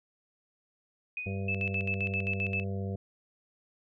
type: tone with exponential decay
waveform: sine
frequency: 2489 Hz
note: D#7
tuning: in tune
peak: -31 dBFS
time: 1.17-1.63 s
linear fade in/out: 2 ms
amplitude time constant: 98 ms
type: harmonic tone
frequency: 97.6 Hz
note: G2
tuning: 7 cents flat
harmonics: 1 / 2 / 4 / 5 / 6 / 7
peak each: -33 / -37 / -43 / -43 / -50 / -48 dBFS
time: 1.26-2.96 s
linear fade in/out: 5 ms
type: tone with tremolo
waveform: sine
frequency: 2622 Hz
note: E7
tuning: 10 cents flat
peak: -29 dBFS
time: 1.48-2.64 s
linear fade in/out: 5 ms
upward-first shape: square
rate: 7.6 Hz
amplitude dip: 80%
effects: none